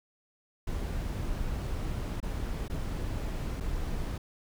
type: noise with dropouts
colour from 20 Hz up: brown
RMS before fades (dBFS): -33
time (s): 0.67-4.18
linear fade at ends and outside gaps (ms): 5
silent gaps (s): 2.203-2.227 / 2.681-2.698 / 3.602-3.606
effects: none